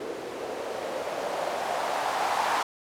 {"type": "noise with low-pass filter sweep", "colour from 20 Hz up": "violet", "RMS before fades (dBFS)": -30, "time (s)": [0, 2.63], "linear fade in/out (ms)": 5, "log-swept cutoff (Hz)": [410, 920], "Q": 2.9, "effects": []}